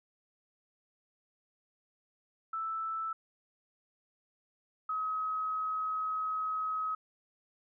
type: tone pair in turn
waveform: sine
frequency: 1318.5 / 1273.4 Hz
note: E6 / D#6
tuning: 0 / +40 cents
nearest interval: minor second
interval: 60 cents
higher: first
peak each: -33 / -31 dBFS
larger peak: second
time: 2.53-3.13 / 4.89-6.95 s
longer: second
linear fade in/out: 5 ms
effects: none